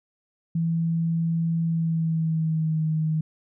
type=tone with pitch glide; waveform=sine; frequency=165.4 to 157.11 Hz; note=E3 to D#3; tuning=+6 to +17 cents; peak=-21 dBFS; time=0.55-3.21 s; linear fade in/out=5 ms; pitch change=-89 cents; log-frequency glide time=1.63-2.85 s; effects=none